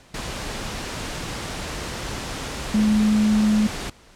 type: tone in noise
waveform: sine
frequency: 213 Hz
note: G#3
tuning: 44 cents sharp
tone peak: -15 dBFS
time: 2.74-3.67 s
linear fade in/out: 5 ms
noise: pink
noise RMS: -30 dBFS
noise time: 0.14-3.9 s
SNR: +12 dB
effects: pink hiss -51 dBFS RMS until 4.15 s + low-pass 8000 Hz 12 dB/octave